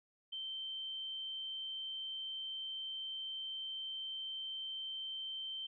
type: tone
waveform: sine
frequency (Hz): 3114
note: G7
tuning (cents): -12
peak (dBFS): -40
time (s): 0.32-5.67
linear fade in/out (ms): 10
effects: none